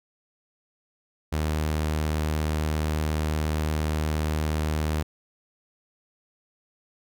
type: tone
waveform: sawtooth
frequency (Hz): 77.1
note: D#2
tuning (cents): -15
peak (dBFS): -20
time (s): 1.32-5.03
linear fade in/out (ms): 10
effects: none